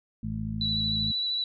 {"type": "harmonic tone", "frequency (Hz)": 53.9, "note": "A1", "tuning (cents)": -35, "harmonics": [1, 2, 3, 4], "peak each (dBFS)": [-38, -34, -37, -33], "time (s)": [0.23, 1.12], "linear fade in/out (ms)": 5}
{"type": "tone with vibrato", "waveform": "sine", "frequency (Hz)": 3945, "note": "B7", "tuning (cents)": -3, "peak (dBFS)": -26, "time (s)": [0.61, 1.44], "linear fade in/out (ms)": 2, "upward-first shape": "square", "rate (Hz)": 13, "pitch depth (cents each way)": 13}
{"effects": []}